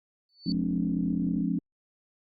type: tone with exponential growth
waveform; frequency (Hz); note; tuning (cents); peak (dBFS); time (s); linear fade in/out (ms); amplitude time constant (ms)
sine; 4493; C#8; +23; -32; 0.29-0.52; 1; 49
type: chord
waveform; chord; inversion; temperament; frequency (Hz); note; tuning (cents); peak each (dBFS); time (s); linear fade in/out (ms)
sine; D half-diminished seventh; first; just; 176.2 / 211.4 / 264.3 / 293.7; F3 / Ab3 / C4 / D4; +16 / +31 / +18 / 0; -29 / -31 / -31 / -33; 0.46-1.59; 5
type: click train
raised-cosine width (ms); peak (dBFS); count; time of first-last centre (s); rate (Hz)
3; -31; 40; 0.5-1.407; 43
effects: Opus 48 kbps